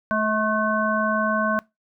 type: harmonic tone with a mistuned harmonic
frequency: 216.6 Hz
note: A3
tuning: 27 cents flat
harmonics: 1 / 3 / 5 / 7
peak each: -25 / -25 / -25 / -25 dBFS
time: 0.11-1.59 s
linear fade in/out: 0 ms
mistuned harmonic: 3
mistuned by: -18 cents
effects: noise-tail reverb RT60 0.2 s tail -22 dB re dry